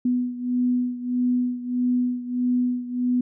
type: beating tone pair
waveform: sine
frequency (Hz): 247.2 / 248.8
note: B3 / B3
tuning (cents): +2 / +13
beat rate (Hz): 1.6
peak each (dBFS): -22 / -26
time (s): 0.05-3.21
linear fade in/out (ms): 5
effects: none